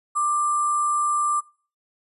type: tone with sample-and-hold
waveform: sine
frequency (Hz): 1183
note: D6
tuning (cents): +12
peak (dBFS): -19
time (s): 0.15-1.41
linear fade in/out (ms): 20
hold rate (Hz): 8820
effects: noise-tail reverb RT60 0.4 s tail -22 dB re dry + resampled to 32000 Hz